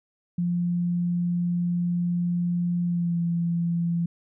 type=tone with pitch glide; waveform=sine; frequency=174.61 to 170.23 Hz; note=F3 to F3; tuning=0 to -44 cents; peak=-22 dBFS; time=0.38-4.06 s; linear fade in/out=5 ms; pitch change=-44 cents; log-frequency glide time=2.84-3.19 s; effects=none